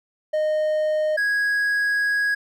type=tone pair in turn; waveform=triangle; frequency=616 / 1656.9 Hz; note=D#5 / G#6; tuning=-17 / -5 cents; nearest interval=octave + perfect fourth; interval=1712 cents; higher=second; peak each=-17 / -17 dBFS; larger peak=neither; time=0.33-1.17 / 1.17-2.35 s; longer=second; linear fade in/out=10 ms; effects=none